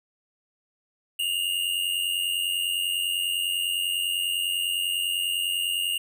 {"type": "tone pair together", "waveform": "square", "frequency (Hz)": [2793, 2883], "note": ["F7", "F#7"], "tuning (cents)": [-1, -46], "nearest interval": "minor second", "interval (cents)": 55, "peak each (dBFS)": -28, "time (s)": [1.19, 5.98], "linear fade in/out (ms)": 5, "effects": []}